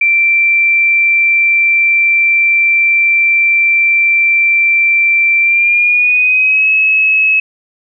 sine tone with pitch glide, 2349 to 2576 Hz, D7 to E7, 0 to -41 cents, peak -7 dBFS, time 0.01-7.4 s, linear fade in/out 5 ms, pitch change +159 cents, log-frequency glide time 5.41-6.69 s, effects none

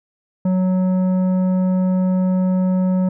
sine tone with tanh clipping, 185 Hz, F#3, in tune, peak -16 dBFS, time 0.45-3.09 s, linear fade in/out 5 ms, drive 10 dB, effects none

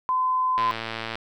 sine tone, 1022 Hz, C6, 41 cents flat, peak -20 dBFS, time 0.09-0.71 s, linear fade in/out 0 ms
click train, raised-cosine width 0.3 ms, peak -14 dBFS, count 66, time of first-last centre 0.58-1.155 s, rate 113 Hz
effects none

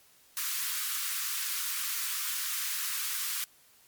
white high-pass noise, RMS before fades -33 dBFS, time 0.37-3.44 s, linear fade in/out 0 ms, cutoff 1100 Hz, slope 48 dB/octave, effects white hiss -61 dBFS RMS until 3.87 s + MP3 96 kbps

